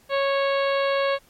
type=harmonic tone; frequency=552 Hz; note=C#5; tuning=7 cents flat; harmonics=1 / 2 / 3 / 4 / 5 / 6 / 7 / 8; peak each=-21 / -27 / -31 / -33 / -35 / -37 / -38 / -39 dBFS; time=0.09-1.19 s; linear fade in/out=50 ms; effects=pink hiss -57 dBFS RMS until 1.29 s + MP3 64 kbps